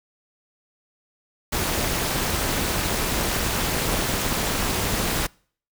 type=noise with amplitude modulation; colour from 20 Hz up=pink; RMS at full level=-21 dBFS; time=1.52-5.27 s; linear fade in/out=10 ms; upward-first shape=sine; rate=277 Hz; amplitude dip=70%; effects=noise-tail reverb RT60 0.5 s tail -26 dB re dry